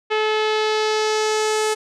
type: tone with low-pass filter sweep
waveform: sawtooth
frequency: 431.5 Hz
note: A4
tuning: 34 cents flat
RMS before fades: -20 dBFS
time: 0.1-1.75 s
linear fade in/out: 20 ms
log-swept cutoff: 2900 to 8900 Hz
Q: 1.7
effects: none